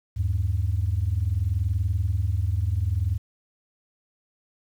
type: tone pair together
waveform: sine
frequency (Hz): 79.5 / 100.09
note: D#2 / G2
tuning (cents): +38 / +37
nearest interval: major third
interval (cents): 399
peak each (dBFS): -24 / -23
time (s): 0.16-3.18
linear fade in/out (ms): 20
effects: tanh soft clip ceiling -15 dBFS + 9-bit